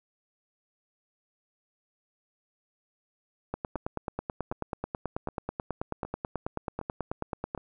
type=two click trains; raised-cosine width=1 ms; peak=-24 / -17 dBFS; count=6 / 38; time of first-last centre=3.76-7.577 / 3.54-7.549 s; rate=1.31 / 9.23 Hz; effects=none